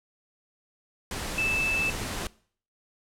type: tone in noise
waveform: sine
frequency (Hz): 2632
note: E7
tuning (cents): -3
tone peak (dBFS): -24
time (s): 1.38-1.9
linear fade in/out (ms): 2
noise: pink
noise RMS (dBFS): -33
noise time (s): 1.11-2.27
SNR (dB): +6
effects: noise-tail reverb RT60 0.5 s tail -21 dB re dry + low-pass 11000 Hz 12 dB/octave